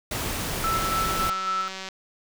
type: noise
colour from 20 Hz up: pink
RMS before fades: -29 dBFS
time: 0.11-1.3 s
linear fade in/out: 5 ms
type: tone with tremolo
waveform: sine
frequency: 1322 Hz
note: E6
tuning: 5 cents sharp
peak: -23 dBFS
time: 0.64-1.68 s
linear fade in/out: 0 ms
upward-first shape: square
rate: 3.6 Hz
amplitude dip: 35%
type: click train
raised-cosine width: 0.2 ms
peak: -18 dBFS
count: 219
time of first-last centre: 0.74-1.887 s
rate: 190 Hz
effects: none